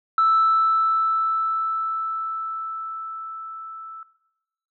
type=tone with level ramp; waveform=sine; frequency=1318.5 Hz; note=E6; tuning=in tune; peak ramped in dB=-13 to -36 dBFS; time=0.18-4.03 s; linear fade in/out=2 ms; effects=noise-tail reverb RT60 0.9 s tail -18 dB re dry + tanh soft clip ceiling -11 dBFS